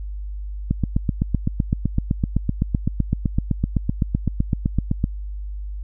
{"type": "click train", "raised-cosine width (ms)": 5, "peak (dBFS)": -6, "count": 35, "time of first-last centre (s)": [0.71, 5.041], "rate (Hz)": 7.85, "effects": ["added 50 Hz sine -27 dBFS peak until 5.83 s"]}